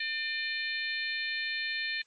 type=harmonic tone; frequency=600 Hz; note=D5; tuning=37 cents sharp; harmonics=3 / 4 / 5 / 6 / 7; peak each=-34 / -36 / -43 / -40 / -38 dBFS; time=0-2.02 s; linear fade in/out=5 ms; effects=white hiss -68 dBFS RMS until 2.06 s + MP3 32 kbps